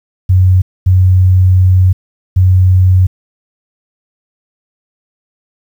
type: tone bursts at uneven times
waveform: sine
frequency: 92.5 Hz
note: F#2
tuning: in tune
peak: -4 dBFS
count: 3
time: 0.29-0.62 / 0.86-1.93 / 2.36-3.07 s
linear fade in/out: 10 ms
effects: 7-bit